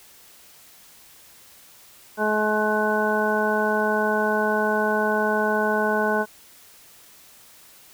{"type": "harmonic tone", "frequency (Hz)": 213.3, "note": "G#3", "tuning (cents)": 46, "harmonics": [1, 2, 3, 4, 5, 7], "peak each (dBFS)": [-27, -25, -26, -27, -30, -25], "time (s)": [2.17, 6.26], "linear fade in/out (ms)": 50, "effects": ["white hiss -50 dBFS RMS until 7.93 s"]}